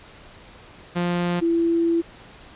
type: tone pair in turn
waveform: sawtooth / sine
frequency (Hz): 175.2 / 335.3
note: F3 / E4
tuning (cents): +6 / +30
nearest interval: major seventh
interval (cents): 1124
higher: second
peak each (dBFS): -17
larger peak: neither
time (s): 0.95-1.41 / 1.41-2.02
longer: second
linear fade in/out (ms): 20
effects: pink hiss -46 dBFS RMS until 2.55 s + resampled to 8000 Hz